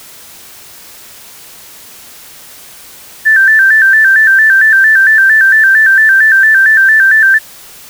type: tone with vibrato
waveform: sine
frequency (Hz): 1661.2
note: G#6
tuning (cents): 0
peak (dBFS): -3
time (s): 3.25-7.39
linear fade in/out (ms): 20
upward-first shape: square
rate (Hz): 4.4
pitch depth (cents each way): 100
effects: white hiss -34 dBFS RMS until 7.89 s